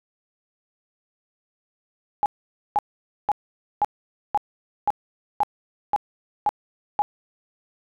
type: tone bursts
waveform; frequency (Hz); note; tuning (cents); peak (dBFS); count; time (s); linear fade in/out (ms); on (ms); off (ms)
sine; 830.6; G#5; 0; -16; 10; 2.23-7.02; 0; 29; 500
effects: none